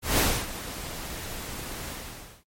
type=noise with ADSR envelope; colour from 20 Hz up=pink; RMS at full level=-21 dBFS; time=0.02-2.44 s; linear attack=160 ms; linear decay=280 ms; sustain=-15 dB; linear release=550 ms; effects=noise-tail reverb RT60 0.1 s tail -24 dB re dry + MP3 64 kbps